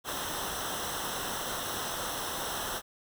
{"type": "noise with comb filter", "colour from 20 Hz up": "pink", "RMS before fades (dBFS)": -35, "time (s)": [0.04, 2.82], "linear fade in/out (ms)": 50, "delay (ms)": 0.43, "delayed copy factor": -0.75, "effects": []}